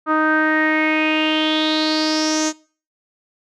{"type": "tone with low-pass filter sweep", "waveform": "sawtooth", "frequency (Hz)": 311.1, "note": "D#4", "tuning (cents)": 0, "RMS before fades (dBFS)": -18, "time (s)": [0.06, 2.53], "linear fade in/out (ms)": 50, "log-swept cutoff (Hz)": [1300, 6600], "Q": 6.7, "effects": ["noise-tail reverb RT60 0.4 s tail -22 dB re dry"]}